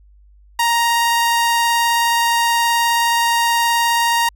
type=tone with vibrato; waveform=sawtooth; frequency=935 Hz; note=A#5; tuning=5 cents sharp; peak=-10 dBFS; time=0.59-4.29 s; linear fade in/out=5 ms; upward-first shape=triangle; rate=19 Hz; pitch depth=11 cents each way; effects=added 50 Hz sine -45 dBFS peak until 4.35 s